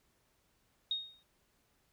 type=tone with exponential decay; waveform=sine; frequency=3725 Hz; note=A#7; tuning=2 cents flat; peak=-29 dBFS; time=0.91-1.23 s; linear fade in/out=2 ms; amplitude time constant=68 ms; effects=pink hiss -74 dBFS RMS until 1.92 s